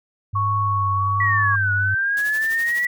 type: tone with vibrato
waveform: sine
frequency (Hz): 100.9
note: G#2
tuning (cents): -49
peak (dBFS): -22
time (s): 0.33-1.95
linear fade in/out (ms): 10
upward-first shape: sine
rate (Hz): 1.2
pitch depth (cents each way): 50
type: tone with pitch glide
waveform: sine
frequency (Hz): 1108.7 to 1123.5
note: C#6 to C#6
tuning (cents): 0 to +23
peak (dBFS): -19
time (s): 0.35-1.56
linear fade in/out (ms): 10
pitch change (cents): +23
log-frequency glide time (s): 0.93-1.01
type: linear two-way sweep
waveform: sine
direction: down then up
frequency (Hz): 1960 to 1452 to 1960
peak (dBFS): -18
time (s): 1.2-2.87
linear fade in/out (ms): 5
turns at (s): 1.72
type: noise with tremolo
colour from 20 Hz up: white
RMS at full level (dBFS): -35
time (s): 2.17-2.85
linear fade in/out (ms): 0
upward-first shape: sine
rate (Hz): 12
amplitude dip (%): 70
effects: none